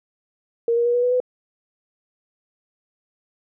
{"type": "tone with pitch steps", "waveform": "sine", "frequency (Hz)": [466.2, 473, 479.9, 486.8, 493.9, 501.1], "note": ["A#4", "A#4", "B4", "B4", "B4", "B4"], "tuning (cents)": [0, 25, -50, -25, 0, 25], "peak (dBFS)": -16, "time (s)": [0.68, 1.202], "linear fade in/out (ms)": 2, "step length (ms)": 87, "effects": []}